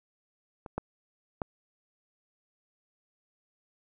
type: clicks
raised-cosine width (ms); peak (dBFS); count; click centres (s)
1; -27 / -17 / -17; 3; 0.662 / 0.78 / 1.418
effects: none